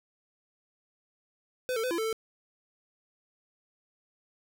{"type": "tone with pitch steps", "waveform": "square", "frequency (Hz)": [506, 447.4, 506, 338.8, 442.4, 444.8], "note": ["B4", "A4", "B4", "E4", "A4", "A4"], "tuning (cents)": [42, 29, 42, 48, 9, 19], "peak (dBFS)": -29, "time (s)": [1.69, 2.128], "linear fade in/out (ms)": 0, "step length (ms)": 73, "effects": []}